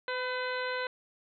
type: harmonic tone with a mistuned harmonic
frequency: 506 Hz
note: B4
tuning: 42 cents sharp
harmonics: 1 / 2 / 3 / 4 / 5 / 6 / 7 / 8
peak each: -35 / -38 / -36 / -41 / -45 / -48 / -49 / -44 dBFS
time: 0.08-0.87 s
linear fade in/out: 2 ms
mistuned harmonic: 2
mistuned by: -23 cents
effects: none